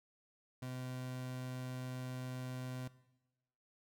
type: tone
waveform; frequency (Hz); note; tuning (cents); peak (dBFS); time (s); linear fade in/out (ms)
30% pulse; 127.5; C3; -44; -39; 0.62-2.88; 5
effects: noise-tail reverb RT60 1.0 s tail -18 dB re dry